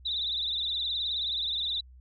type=tone with vibrato; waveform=sine; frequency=3729 Hz; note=A#7; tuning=in tune; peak=-28 dBFS; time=0.05-1.81 s; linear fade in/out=10 ms; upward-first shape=triangle; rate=19 Hz; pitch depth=130 cents each way; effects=added 63 Hz sine -49 dBFS peak until 2 s